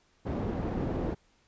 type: low-pass noise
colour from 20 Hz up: white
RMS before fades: -32 dBFS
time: 0.25-1.15 s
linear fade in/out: 20 ms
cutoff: 370 Hz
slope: 12 dB/octave
effects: pink hiss -67 dBFS RMS until 1.47 s + resampled to 16000 Hz